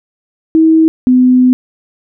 sine tone pair in turn, 320.8 / 252.7 Hz, E4 / B3, -47 / +40 cents, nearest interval major third, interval 413 cents, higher first, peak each -4 dBFS, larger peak neither, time 0.55-0.88 / 1.07-1.53 s, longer second, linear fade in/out 0 ms, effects none

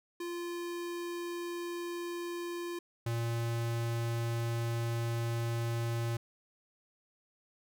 square tone pair in turn, 346.4 / 116.5 Hz, F4 / A#2, -14 / -1 cents, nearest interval octave + perfect fifth, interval 1887 cents, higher first, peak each -37 / -32 dBFS, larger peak second, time 0.2-2.79 / 3.06-6.17 s, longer second, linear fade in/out 5 ms, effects none

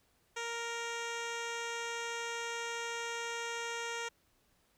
10% pulse tone with low-pass filter, 466.2 Hz, A#4, in tune, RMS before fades -39 dBFS, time 0.36-4.09 s, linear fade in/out 10 ms, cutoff 6200 Hz, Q 1.5, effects pink hiss -72 dBFS RMS until 4.77 s

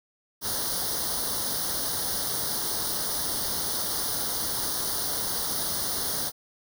white noise with comb filter, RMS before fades -29 dBFS, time 0.41-6.32 s, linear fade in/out 50 ms, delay 0.2 ms, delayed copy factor +0.95, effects none

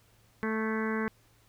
harmonic tone with a mistuned harmonic, 220 Hz, A3, in tune, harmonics 1 / 2 / 3 / 4 / 5 / 6 / 7 / 8 / 9 / 10, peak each -31 / -34 / -48 / -43 / -39 / -46 / -39 / -42 / -41 / -50 dBFS, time 0.43-1.08 s, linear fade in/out 0 ms, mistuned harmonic 8, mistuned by -26 cents, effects added 111 Hz sine -65 dBFS peak until 1.48 s + pink hiss -65 dBFS RMS until 1.48 s

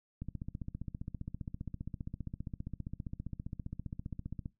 click train, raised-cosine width 5 ms, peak -27 dBFS, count 65, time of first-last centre 0.22-4.458 s, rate 15.1 Hz, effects noise-tail reverb RT60 0.2 s tail -20 dB re dry

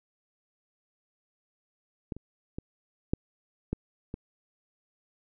clicks, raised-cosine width 3 ms, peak -20 / -29 / -22 / -12 / -16 / -22 dBFS, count 6, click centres 2.122 / 2.166 / 2.585 / 3.135 / 3.73 / 4.141 s, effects none

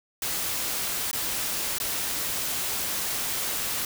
white noise with dropouts, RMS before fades -29 dBFS, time 0.22-3.85 s, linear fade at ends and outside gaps 2 ms, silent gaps 1.113-1.13 / 1.785-1.8 s, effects none

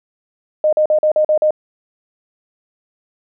sine tone bursts, 614 Hz, D#5, 23 cents flat, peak -10 dBFS, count 7, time 0.64-1.507 s, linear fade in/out 2 ms, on 87 ms, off 43 ms, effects none

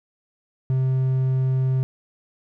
triangle tone, 130.81 Hz, C3, in tune, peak -16 dBFS, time 0.7-1.83 s, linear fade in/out 0 ms, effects none

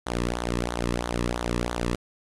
sawtooth tone with flanger, 59.6 Hz, A#1, 39 cents sharp, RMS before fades -28 dBFS, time 0.06-1.96 s, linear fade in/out 10 ms, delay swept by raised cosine 0.38 to 1.38 ms, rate 3 Hz, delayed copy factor -0.8, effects resampled to 24000 Hz + 8-bit

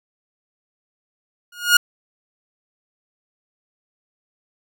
sawtooth tone with exponential growth, 1433 Hz, F6, 44 cents sharp, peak -3 dBFS, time 1.52-1.77 s, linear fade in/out 5 ms, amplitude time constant 54 ms, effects none

